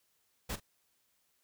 pink noise with echo, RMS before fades -37 dBFS, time 0.49-0.56 s, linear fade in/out 10 ms, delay 42 ms, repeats 1, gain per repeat -15 dB, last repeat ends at 0.602 s, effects white hiss -75 dBFS RMS until 1.43 s

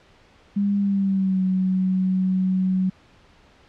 sine tone with pitch glide, 201.4 to 186.83 Hz, G3 to F#3, +47 to +17 cents, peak -18 dBFS, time 0.56-2.9 s, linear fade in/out 10 ms, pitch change -130 cents, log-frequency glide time 0.78-1.42 s, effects pink hiss -54 dBFS RMS until 3.68 s + low-pass 4000 Hz 12 dB/octave

